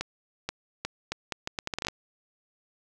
accelerating click train, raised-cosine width 0.2 ms, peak -13 dBFS, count 14, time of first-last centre 0.01-1.884 s, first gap 480 ms, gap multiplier 0.75, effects none

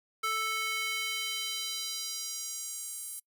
square tone with high-pass filter sweep, 440 Hz, A4, in tune, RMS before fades -35 dBFS, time 0.23-3.2 s, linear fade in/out 10 ms, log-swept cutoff 1400 to 10000 Hz, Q 1.9, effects noise-tail reverb RT60 0.1 s tail -25 dB re dry

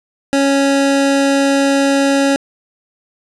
25% pulse tone, 276.6 Hz, C#4, 4 cents flat, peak -7 dBFS, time 0.33-2.36 s, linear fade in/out 0 ms, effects resampled to 22050 Hz + 7-bit

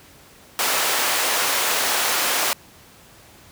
pink high-pass noise, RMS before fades -21 dBFS, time 0.59-2.53 s, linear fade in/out 0 ms, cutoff 660 Hz, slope 12 dB/octave, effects pink hiss -48 dBFS RMS until 3.51 s + high-pass 60 Hz 12 dB/octave

